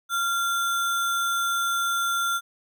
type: tone with sample-and-hold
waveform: sine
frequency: 1383 Hz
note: F6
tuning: 17 cents flat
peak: -22 dBFS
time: 0.09-2.41 s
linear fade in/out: 50 ms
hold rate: 4900 Hz
effects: none